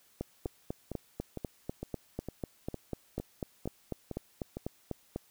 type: two click trains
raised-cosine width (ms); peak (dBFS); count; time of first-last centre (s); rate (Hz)
2; -24 / -21; 10 / 21; 0.46-4.57 / 0.21-5.16; 2.19 / 4.04
effects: white hiss -65 dBFS RMS until 5.3 s